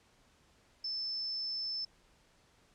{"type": "tone", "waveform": "sine", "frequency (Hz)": 5274, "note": "E8", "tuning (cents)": 0, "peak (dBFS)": -34, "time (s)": [0.84, 1.85], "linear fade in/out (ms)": 5, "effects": ["pink hiss -67 dBFS RMS until 2.74 s", "low-pass 8000 Hz 12 dB/octave"]}